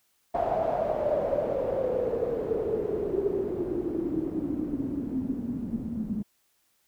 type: noise with low-pass filter sweep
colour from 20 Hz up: white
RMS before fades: -29 dBFS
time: 0.34-6.23 s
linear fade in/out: 10 ms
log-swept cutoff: 710 to 210 Hz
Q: 9.4
effects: white hiss -70 dBFS RMS until 6.87 s